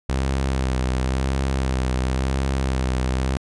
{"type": "tone with vibrato", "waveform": "sawtooth", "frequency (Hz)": 65.41, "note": "C2", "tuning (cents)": 0, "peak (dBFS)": -16, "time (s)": [0.09, 3.37], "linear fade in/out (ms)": 0, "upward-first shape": "sine", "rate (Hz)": 0.95, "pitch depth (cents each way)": 44, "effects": ["resampled to 22050 Hz"]}